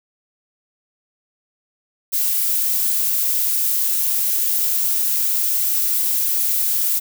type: noise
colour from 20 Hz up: violet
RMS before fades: -19 dBFS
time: 2.12-7 s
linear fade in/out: 20 ms
effects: none